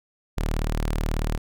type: tone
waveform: sawtooth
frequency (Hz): 38.28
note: D#1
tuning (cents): -27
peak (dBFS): -19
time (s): 0.37-1.38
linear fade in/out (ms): 10
effects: none